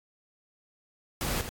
pink noise with echo, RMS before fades -31 dBFS, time 1.21-1.41 s, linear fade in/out 0 ms, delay 80 ms, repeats 1, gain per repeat -8 dB, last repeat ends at 1.49 s, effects AAC 64 kbps

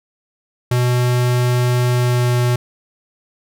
square tone with pitch glide, 123.47 to 122.62 Hz, B2 to B2, 0 to -12 cents, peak -14 dBFS, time 0.71-2.56 s, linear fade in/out 5 ms, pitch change -12 cents, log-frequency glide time 1.9-2.37 s, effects none

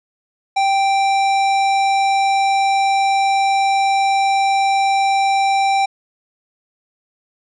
sine tone with hard clipping, 784 Hz, G5, in tune, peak -15 dBFS, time 0.56-5.86 s, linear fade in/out 10 ms, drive 14 dB, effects resampled to 24000 Hz

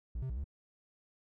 triangle tone with pitch steps, 58.1 / 130.9 / 59.6 / 69.9 Hz, A#1 / C3 / A#1 / C#2, -5 / +1 / +39 / +15 cents, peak -33 dBFS, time 0.15-0.442 s, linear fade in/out 5 ms, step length 73 ms, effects none

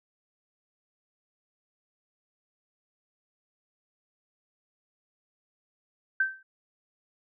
sine tone with exponential decay, 1553 Hz, G6, 17 cents flat, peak -19 dBFS, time 6.2-6.43 s, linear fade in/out 5 ms, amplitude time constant 50 ms, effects none

